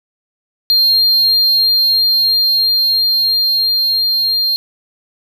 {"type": "tone with level ramp", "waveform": "triangle", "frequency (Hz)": 4201, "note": "C8", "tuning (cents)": 6, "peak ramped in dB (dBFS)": [-7, -11], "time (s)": [0.7, 4.56], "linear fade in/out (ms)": 0, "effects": []}